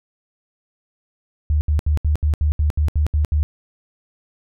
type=tone bursts; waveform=sine; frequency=75.1 Hz; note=D2; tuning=39 cents sharp; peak=-14 dBFS; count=11; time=1.5-3.43 s; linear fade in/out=0 ms; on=110 ms; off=72 ms; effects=none